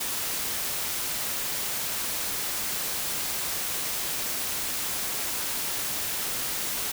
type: noise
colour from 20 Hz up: white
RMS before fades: -30 dBFS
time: 0-6.92 s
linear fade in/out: 10 ms
effects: none